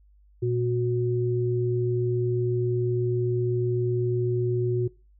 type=tone pair together; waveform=sine; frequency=119.12 / 365.3 Hz; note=A#2 / F#4; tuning=+38 / -22 cents; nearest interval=octave + perfect fifth; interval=1940 cents; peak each=-25 dBFS; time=0.42-4.88 s; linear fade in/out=10 ms; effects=noise-tail reverb RT60 0.3 s tail -21 dB re dry + added 50 Hz sine -54 dBFS peak until 5.19 s